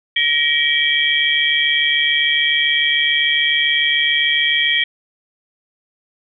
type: tone cluster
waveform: sine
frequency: 1894 / 2312 / 3165 / 3312 Hz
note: A#6 / D7 / G7 / G#7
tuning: +27 / -28 / +16 / -5 cents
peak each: -19 dBFS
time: 0.16-4.84 s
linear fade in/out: 5 ms
effects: none